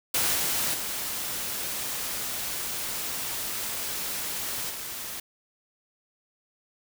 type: noise with level steps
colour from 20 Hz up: white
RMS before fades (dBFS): -25 / -27 / -32 / -36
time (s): 0.14-5.2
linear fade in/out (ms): 5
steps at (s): 0.34 / 0.73 / 4.69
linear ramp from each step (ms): 20
effects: none